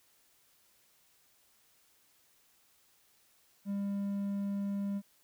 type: tone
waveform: triangle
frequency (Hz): 200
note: G3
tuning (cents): +35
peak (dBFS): -30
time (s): 3.65-5.02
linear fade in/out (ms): 50
effects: white hiss -68 dBFS RMS until 5.23 s